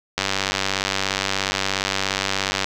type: click train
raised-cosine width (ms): 0.2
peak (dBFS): -3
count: 240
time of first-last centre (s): 0.18-2.644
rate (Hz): 97
effects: none